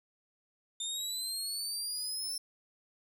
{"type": "linear sweep", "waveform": "25% pulse", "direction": "up", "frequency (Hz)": [3600, 5350], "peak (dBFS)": -30, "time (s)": [0.8, 2.38], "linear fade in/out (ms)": 5, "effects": []}